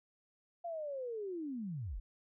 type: linear sweep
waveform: sine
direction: down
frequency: 698.5 to 30 Hz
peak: -38 dBFS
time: 0.64-2 s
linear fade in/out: 10 ms
effects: none